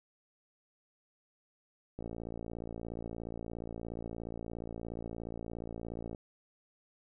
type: click train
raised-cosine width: 2 ms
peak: -28 dBFS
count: 238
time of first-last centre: 1.99-6.148 s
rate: 57 Hz
effects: none